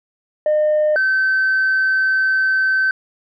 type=tone pair in turn; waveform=sine; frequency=608 / 1539.6 Hz; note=D#5 / G6; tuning=-40 / -32 cents; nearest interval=octave + major third; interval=1608 cents; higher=second; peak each=-11 / -12 dBFS; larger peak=first; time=0.46-0.96 / 0.96-2.91 s; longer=second; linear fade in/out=2 ms; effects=tanh soft clip ceiling -11 dBFS